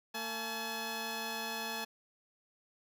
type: tone pair together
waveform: 10% pulse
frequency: 226.2 / 854 Hz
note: A3 / G#5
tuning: +48 / +48 cents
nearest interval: octave + major seventh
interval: 2300 cents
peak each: -33 / -30 dBFS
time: 0.14-1.85 s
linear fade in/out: 10 ms
effects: none